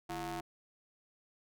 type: ring-modulated tone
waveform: sawtooth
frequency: 189.1 Hz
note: F#3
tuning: 38 cents sharp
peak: -31 dBFS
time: 0.09-0.41 s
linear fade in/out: 10 ms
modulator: 526 Hz
effects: none